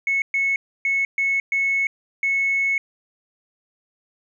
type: tone bursts at uneven times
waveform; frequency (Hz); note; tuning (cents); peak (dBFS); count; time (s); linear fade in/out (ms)
sine; 2198; C#7; -15; -17; 6; 0.07-0.22 / 0.34-0.56 / 0.85-1.05 / 1.18-1.4 / 1.52-1.87 / 2.23-2.78; 2
effects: tanh soft clip ceiling -13 dBFS